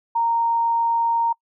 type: tone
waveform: sine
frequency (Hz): 927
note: A#5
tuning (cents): -10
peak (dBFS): -17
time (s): 0.15-1.33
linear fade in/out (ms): 10
effects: noise-tail reverb RT60 0.1 s tail -26 dB re dry